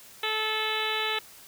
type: harmonic tone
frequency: 435 Hz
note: A4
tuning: 20 cents flat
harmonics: 1 / 2 / 3 / 4 / 5 / 6 / 7 / 8 / 9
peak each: -35 / -35 / -35 / -35 / -35 / -35 / -35 / -35 / -35 dBFS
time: 0.23-1.19 s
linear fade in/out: 5 ms
effects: white hiss -50 dBFS RMS until 1.47 s